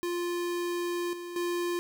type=tone with level steps; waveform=square; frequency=349.2 Hz; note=F4; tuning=in tune; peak=-30 / -38 / -29 dBFS; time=0.03-1.79 s; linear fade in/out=0 ms; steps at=1.13 / 1.36 s; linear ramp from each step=2 ms; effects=none